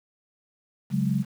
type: chord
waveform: sine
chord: C# suspended fourth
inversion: none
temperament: equal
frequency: 138.59 / 185 / 207.7 Hz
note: C#3 / F#3 / G#3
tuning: 0 / 0 / 0 cents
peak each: -26 dBFS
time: 0.9-1.25 s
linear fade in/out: 50 ms
effects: 8-bit